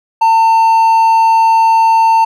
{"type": "tone", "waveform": "triangle", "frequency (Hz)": 900, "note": "A5", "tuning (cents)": 39, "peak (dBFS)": -4, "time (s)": [0.21, 2.25], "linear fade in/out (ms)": 10, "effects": []}